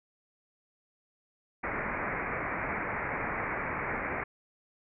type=low-pass noise; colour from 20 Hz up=white; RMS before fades=-34 dBFS; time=1.63-4.24 s; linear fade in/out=10 ms; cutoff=2300 Hz; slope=96 dB/octave; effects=none